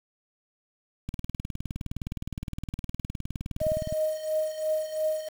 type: click train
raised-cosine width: 5 ms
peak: -21 dBFS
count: 56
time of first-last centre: 1.09-3.925 s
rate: 19.4 Hz
type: tone with tremolo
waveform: sine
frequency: 622.3 Hz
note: D#5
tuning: in tune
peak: -22 dBFS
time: 3.6-5.29 s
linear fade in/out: 10 ms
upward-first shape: triangle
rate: 2.9 Hz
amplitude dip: 85%
effects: 7-bit